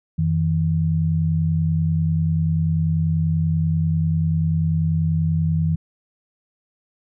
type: tone pair together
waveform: sine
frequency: 89.74 / 160 Hz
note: F2 / D#3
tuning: +48 / +49 cents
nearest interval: minor seventh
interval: 1001 cents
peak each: -22 / -18 dBFS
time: 0.18-5.76 s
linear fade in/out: 10 ms
effects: none